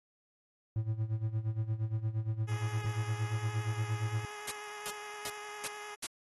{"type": "tone with tremolo", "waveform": "triangle", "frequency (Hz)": 110, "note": "A2", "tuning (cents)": 0, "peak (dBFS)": -26, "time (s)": [0.76, 4.25], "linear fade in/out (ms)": 0, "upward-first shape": "sine", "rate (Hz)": 8.6, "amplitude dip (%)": 80}
{"type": "tone with vibrato", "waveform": "10% pulse", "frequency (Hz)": 417.9, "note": "G#4", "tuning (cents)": 11, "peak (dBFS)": -35, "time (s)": [2.47, 5.96], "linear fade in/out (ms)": 20, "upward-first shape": "sine", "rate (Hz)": 9.8, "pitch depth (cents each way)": 15}
{"type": "noise bursts", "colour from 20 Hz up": "white", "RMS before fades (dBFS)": -36, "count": 5, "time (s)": [4.47, 6.07], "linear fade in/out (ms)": 10, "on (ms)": 48, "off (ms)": 340}
{"effects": ["AAC 32 kbps"]}